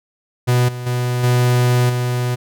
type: tone with level steps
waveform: 45% pulse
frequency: 123.47 Hz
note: B2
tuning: in tune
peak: -12 / -25 / -17 / -12 / -17 dBFS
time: 0.47-2.36 s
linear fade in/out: 20 ms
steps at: 0.68 / 0.86 / 1.23 / 1.89 s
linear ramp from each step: 10 ms
effects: none